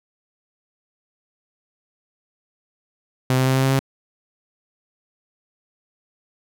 sawtooth tone with pitch steps, 129.2 / 130.32 / 131.46 / 132.6 / 133.76 / 134.92 Hz, C3 / C3 / C3 / C3 / C3 / C#3, -21 / -7 / +9 / +23 / +39 / -46 cents, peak -12 dBFS, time 3.3-3.792 s, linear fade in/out 2 ms, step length 82 ms, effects none

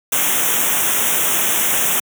white band-stop noise, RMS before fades -17 dBFS, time 0.12-2 s, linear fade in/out 5 ms, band 3600 to 5700 Hz, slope 96 dB/octave, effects high-pass 150 Hz 12 dB/octave

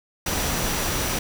sine tone in noise, 5860 Hz, F#8, 18 cents flat, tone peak -35 dBFS, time 0.26-1.19 s, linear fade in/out 5 ms, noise pink, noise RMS -25 dBFS, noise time 0.26-1.19 s, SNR -13 dB, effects none

